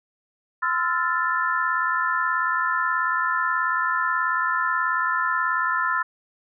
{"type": "chord", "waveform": "sine", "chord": "F major seventh", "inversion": "second", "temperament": "equal with one note detuned", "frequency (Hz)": [1028.5, 1318.5, 1396.9, 1760], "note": ["C6", "E6", "F6", "A6"], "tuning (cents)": [-30, 0, 0, 0], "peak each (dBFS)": -26, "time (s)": [0.62, 6.03], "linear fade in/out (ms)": 10, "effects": []}